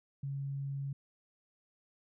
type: tone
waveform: sine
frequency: 138.59 Hz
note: C#3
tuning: in tune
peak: -35 dBFS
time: 0.23-0.93 s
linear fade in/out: 5 ms
effects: none